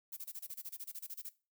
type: noise bursts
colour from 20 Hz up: violet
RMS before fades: -44 dBFS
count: 16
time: 0.12-1.294 s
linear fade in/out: 10 ms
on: 49 ms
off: 26 ms
effects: noise-tail reverb RT60 0.3 s tail -18 dB re dry